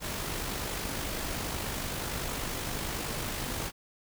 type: noise with amplitude modulation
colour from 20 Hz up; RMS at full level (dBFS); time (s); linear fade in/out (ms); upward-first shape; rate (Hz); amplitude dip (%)
pink; -33; 0-3.72; 50; sine; 50.6; 35
effects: none